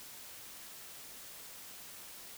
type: silence
effects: white hiss -50 dBFS RMS until 2.37 s